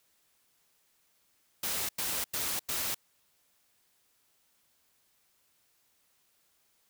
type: noise bursts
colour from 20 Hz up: white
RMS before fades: -33 dBFS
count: 4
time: 1.63-2.946 s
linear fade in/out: 5 ms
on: 260 ms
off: 92 ms
effects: white hiss -71 dBFS RMS until 6.89 s